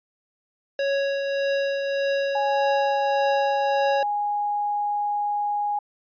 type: tone with tremolo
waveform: square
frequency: 554.4 Hz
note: C#5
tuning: in tune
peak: -21 dBFS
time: 0.79-4.03 s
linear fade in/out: 2 ms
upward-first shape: triangle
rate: 1.7 Hz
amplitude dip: 40%
type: tone with pitch glide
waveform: sine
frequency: 831 to 825.7 Hz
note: G#5 to G#5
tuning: +1 to -10 cents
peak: -22 dBFS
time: 2.35-5.79 s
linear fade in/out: 5 ms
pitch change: -11 cents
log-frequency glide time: 2.68-3.09 s
effects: resampled to 11025 Hz